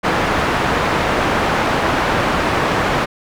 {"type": "low-pass noise", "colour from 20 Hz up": "white", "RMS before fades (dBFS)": -17, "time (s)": [0.03, 3.06], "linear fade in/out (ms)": 20, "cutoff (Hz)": 1400, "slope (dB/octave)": 12, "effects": []}